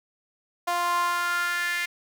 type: tone with high-pass filter sweep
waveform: sawtooth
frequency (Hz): 349.2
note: F4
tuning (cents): 0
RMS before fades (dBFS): -26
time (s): 0.67-1.86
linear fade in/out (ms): 10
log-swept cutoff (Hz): 820 to 2000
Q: 4.7
effects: none